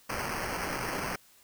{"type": "noise with sample-and-hold", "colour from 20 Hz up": "white", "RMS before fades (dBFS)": -34, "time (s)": [0.09, 1.16], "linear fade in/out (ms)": 5, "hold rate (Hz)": 3675, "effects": ["white hiss -60 dBFS RMS until 1.43 s"]}